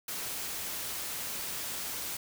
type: noise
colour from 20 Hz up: white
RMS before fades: -37 dBFS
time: 0.08-2.17 s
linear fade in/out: 5 ms
effects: none